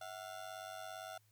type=ring-modulated tone; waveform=30% pulse; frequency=698.5 Hz; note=F5; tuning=in tune; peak=-40 dBFS; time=0.01-1.18 s; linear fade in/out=5 ms; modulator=48.8 Hz; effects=added 106 Hz sine -70 dBFS peak until 1.31 s + white hiss -75 dBFS RMS until 1.31 s